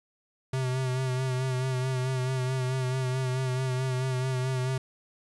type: tone with vibrato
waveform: square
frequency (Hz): 129.3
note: C3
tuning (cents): -20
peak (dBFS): -27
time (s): 0.53-4.78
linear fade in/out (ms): 5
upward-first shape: sine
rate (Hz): 4.6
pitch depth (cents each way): 36
effects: resampled to 24000 Hz + 10-bit